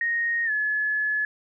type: tone with pitch glide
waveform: sine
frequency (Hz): 1864.7 to 1709.9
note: A#6 to A6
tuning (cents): 0 to -50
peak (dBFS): -22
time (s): 0.01-1.25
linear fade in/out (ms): 2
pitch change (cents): -150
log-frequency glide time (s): 0.45-0.51
effects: none